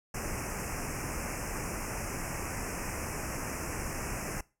pink band-stop noise, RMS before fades -36 dBFS, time 0.14-4.41 s, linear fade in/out 5 ms, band 2700 to 5200 Hz, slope 96 dB/octave, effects noise-tail reverb RT60 0.3 s tail -21 dB re dry + low-pass 12000 Hz 12 dB/octave

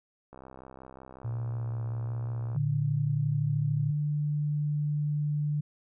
click train, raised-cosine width 1 ms, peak -33 dBFS, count 147, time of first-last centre 0.33-2.562 s, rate 65.4 Hz
sine tone with vibrato, 115 Hz, A#2, 23 cents flat, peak -30 dBFS, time 1.24-3.91 s, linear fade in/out 10 ms, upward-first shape triangle, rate 1.2 Hz, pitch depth 21 cents each way
sine tone with pitch glide, 146.83 to 148.19 Hz, D3 to D3, 0 to +16 cents, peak -26 dBFS, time 2.55-5.61 s, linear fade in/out 10 ms, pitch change +16 cents, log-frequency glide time 2.75-3.8 s
effects none

